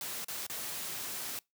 white noise with dropouts, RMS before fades -39 dBFS, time 0.01-1.39 s, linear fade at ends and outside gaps 1 ms, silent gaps 0.245-0.283 / 0.466-0.498 s, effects noise-tail reverb RT60 0.2 s tail -25 dB re dry + high-pass 100 Hz 12 dB/octave

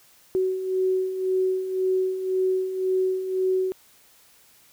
sine beating tone pair, 373 / 374.9 Hz, F#4 / F#4, +14 / +23 cents, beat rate 1.9 Hz, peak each -29 / -22 dBFS, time 0.35-3.72 s, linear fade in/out 0 ms, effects white hiss -56 dBFS RMS until 4.72 s

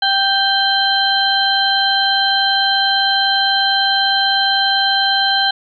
harmonic tone with a mistuned harmonic, 784 Hz, G5, in tune, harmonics 1 / 2 / 4 / 5, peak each -18 / -18 / -18 / -18 dBFS, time 0.02-5.51 s, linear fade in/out 5 ms, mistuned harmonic 5, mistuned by +66 cents, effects none

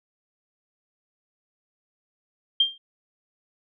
sine tone with exponential decay, 3185 Hz, G7, 27 cents sharp, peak -13 dBFS, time 2.6-2.78 s, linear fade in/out 5 ms, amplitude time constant 39 ms, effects none

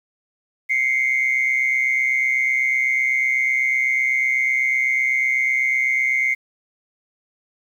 sine tone pair together, 2089 / 2217 Hz, C7 / C#7, -3 / 0 cents, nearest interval minor second, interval 103 cents, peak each -17 / -21 dBFS, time 0.69-6.35 s, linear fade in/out 20 ms, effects tanh soft clip ceiling -11 dBFS + 8-bit

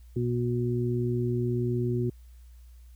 harmonic tone, 121.1 Hz, B2, 34 cents flat, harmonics 1 / 2 / 3, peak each -27 / -32 / -30 dBFS, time 0.16-2.1 s, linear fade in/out 5 ms, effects added 60 Hz sine -47 dBFS peak until 2.95 s + white hiss -67 dBFS RMS until 2.95 s

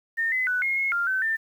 sine tone with pitch steps, 1824 / 2026 / 1488 / 2150 / 2168 / 1396 / 1530 / 1791 Hz, A#6 / B6 / F#6 / C7 / C#7 / F6 / G6 / A6, -38 / +44 / +9 / +47 / -39 / -1 / -42 / +30 cents, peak -22 dBFS, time 0.17-1.37 s, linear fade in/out 20 ms, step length 150 ms, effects 9-bit

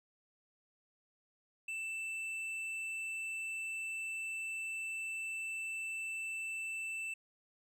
triangle tone with hard clipping, 2656 Hz, E7, 12 cents sharp, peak -39 dBFS, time 1.68-7.14 s, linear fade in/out 5 ms, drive 9 dB, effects none

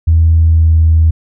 sine tone with pitch glide, 81.5 to 80.56 Hz, E2 to E2, -19 to -39 cents, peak -4 dBFS, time 0.07-1.11 s, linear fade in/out 10 ms, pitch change -20 cents, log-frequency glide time 0.36-0.77 s, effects tanh soft clip ceiling 0 dBFS

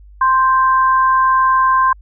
sine tone pair together, 1046.5 / 1568 Hz, C6 / G6, 0 / 0 cents, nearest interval perfect fifth, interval 700 cents, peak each -10 / -19 dBFS, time 0.21-1.93 s, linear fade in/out 5 ms, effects added 50 Hz sine -38 dBFS peak until 2.01 s

